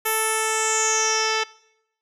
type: tone with low-pass filter sweep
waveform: 10% pulse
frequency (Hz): 440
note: A4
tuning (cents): 0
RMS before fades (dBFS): -22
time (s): 0.05-1.44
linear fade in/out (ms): 10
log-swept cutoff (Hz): 12000 to 4500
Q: 6.8
effects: noise-tail reverb RT60 0.8 s tail -22 dB re dry